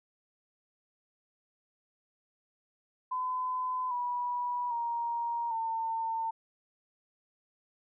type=tone with pitch steps; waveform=sine; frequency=1014 / 975.5 / 938.5 / 902.8 Hz; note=B5 / B5 / A#5 / A5; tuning=+45 / -22 / +11 / +44 cents; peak=-30 dBFS; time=3.11-6.31 s; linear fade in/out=10 ms; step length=800 ms; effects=none